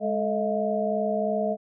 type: tone cluster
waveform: sine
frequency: 208.5 / 439.1 / 634 / 697 Hz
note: G#3 / A4 / D#5 / F5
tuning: +7 / -4 / +32 / -4 cents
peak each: -29 / -30 / -26 / -31 dBFS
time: 0-1.57 s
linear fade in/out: 50 ms
effects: none